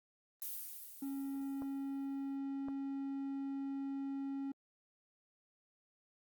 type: noise with exponential decay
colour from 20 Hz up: violet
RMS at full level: -41 dBFS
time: 0.42-2.36 s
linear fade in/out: 0 ms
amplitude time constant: 420 ms
type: tone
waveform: triangle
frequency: 274.4 Hz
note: C#4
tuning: 17 cents flat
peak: -36 dBFS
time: 1.02-4.52 s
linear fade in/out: 5 ms
type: clicks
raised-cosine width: 1 ms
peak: -34 dBFS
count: 2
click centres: 1.621 / 2.685 s
effects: Opus 24 kbps